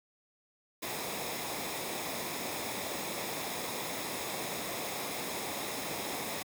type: noise with comb filter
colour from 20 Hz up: pink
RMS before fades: -37 dBFS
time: 0.82-6.43 s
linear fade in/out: 10 ms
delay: 0.67 ms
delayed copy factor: -0.5
effects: high-pass 150 Hz 12 dB/octave